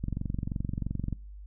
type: click train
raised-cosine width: 5 ms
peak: -19 dBFS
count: 26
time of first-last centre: 0.04-1.127 s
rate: 23 Hz
effects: noise-tail reverb RT60 0.4 s tail -24 dB re dry + added 50 Hz sine -42 dBFS peak until 1.46 s